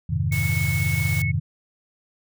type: chord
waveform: sine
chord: F minor seventh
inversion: none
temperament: equal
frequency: 87.31 / 103.83 / 130.81 / 155.56 Hz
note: F2 / Ab2 / C3 / Eb3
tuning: 0 / 0 / 0 / 0 cents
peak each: -26 dBFS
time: 0.09-1.4 s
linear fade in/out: 10 ms
type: tone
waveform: sine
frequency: 2198 Hz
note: C#7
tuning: 15 cents flat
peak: -26 dBFS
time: 0.31-1.32 s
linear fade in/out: 20 ms
type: noise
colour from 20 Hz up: white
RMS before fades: -34 dBFS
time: 0.32-1.22 s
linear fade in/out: 2 ms
effects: none